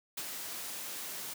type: noise with ADSR envelope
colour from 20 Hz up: white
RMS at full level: -37 dBFS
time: 0.17-1.34 s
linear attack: 8 ms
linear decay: 52 ms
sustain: -4 dB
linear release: 9 ms
effects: high-pass 150 Hz 12 dB/octave